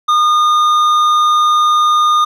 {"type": "tone with hard clipping", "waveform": "sine", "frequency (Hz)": 1220, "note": "D#6", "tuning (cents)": -34, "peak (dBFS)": -10, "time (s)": [0.08, 2.25], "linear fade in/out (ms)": 10, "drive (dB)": 7, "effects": []}